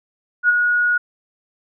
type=tone with ADSR envelope; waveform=sine; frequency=1451 Hz; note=F#6; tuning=34 cents flat; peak=-9 dBFS; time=0.43-0.98 s; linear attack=58 ms; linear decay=25 ms; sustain=-5 dB; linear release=8 ms; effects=none